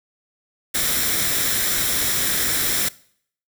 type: noise with comb filter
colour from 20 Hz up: white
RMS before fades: -21 dBFS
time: 0.74-2.89 s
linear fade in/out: 10 ms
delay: 0.54 ms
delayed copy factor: +0.5
effects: noise-tail reverb RT60 0.6 s tail -21 dB re dry